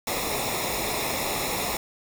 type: noise with comb filter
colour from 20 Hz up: pink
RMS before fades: -28 dBFS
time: 0.07-1.77 s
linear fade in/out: 2 ms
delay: 0.65 ms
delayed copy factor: -0.75
effects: none